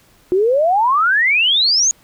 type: exponential sweep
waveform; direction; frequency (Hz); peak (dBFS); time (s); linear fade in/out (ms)
sine; up; 352.8 to 6800; -11; 0.32-1.91; 0
effects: pink hiss -52 dBFS RMS until 2.03 s